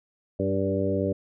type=harmonic tone with a mistuned harmonic; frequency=97 Hz; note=G2; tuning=18 cents flat; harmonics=1 / 2 / 3 / 4 / 5 / 6; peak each=-30 / -30 / -30 / -30 / -30 / -30 dBFS; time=0.39-1.13 s; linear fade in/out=10 ms; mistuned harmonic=4; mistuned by=+21 cents; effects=none